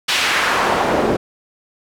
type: noise with band-pass filter sweep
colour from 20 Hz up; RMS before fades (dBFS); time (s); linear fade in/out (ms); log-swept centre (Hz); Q
pink; -17; 0.08-1.17; 10; 3200 to 370; 1.1
effects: none